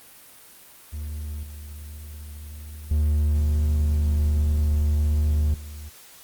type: tone with level steps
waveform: triangle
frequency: 75.1 Hz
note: D2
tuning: 39 cents sharp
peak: -27 / -33 / -16 / -33 dBFS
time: 0.92-5.9 s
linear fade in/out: 20 ms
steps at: 1.43 / 2.91 / 5.54 s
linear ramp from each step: 2 ms
effects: white hiss -48 dBFS RMS until 6.23 s + Opus 32 kbps